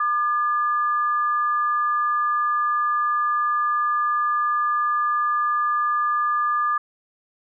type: tone pair together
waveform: sine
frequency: 1200 / 1697.1 Hz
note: D6 / G#6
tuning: +37 / +37 cents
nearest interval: tritone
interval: 600 cents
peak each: -19 / -29 dBFS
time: 0-6.78 s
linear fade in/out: 5 ms
effects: none